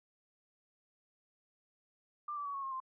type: tone with pitch steps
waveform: sine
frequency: 1189 / 1159.2 / 1130.1 / 1101.7 / 1074.1 / 1047.1 Hz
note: D6 / D6 / C#6 / C#6 / C6 / C6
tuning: +21 / -23 / +33 / -11 / +45 / +1 cents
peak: -37 dBFS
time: 2.28-2.802 s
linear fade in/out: 5 ms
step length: 87 ms
effects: none